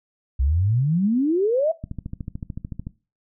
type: exponential sweep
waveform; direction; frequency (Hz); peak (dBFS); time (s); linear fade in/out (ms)
sine; up; 61.8 to 671; -17; 0.39-1.72; 10
type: click train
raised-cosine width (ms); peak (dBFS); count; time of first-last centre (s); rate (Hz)
5; -18; 15; 1.84-2.869; 13.6
effects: noise-tail reverb RT60 0.3 s tail -19 dB re dry